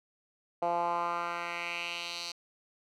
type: tone with band-pass filter sweep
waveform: 10% pulse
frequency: 172.1 Hz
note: F3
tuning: 25 cents flat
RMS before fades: -34 dBFS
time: 0.62-2.32 s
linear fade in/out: 5 ms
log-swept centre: 700 to 4600 Hz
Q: 2.6
effects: none